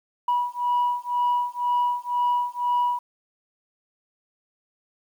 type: beating tone pair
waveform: sine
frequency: 973 / 975 Hz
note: B5 / B5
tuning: -26 / -23 cents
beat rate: 2 Hz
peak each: -23 / -23 dBFS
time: 0.28-2.99 s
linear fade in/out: 5 ms
effects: tanh soft clip ceiling -16 dBFS + 9-bit